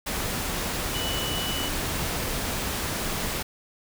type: tone in noise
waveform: sine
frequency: 2960 Hz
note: F#7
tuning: in tune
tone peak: -31 dBFS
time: 0.94-1.69 s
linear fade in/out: 10 ms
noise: pink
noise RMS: -29 dBFS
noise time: 0.06-3.43 s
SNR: -5 dB
effects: none